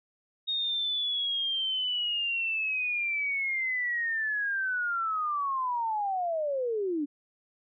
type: linear sweep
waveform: sine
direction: down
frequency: 3729 to 277.2 Hz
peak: -27 dBFS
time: 0.47-7.06 s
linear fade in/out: 20 ms
effects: none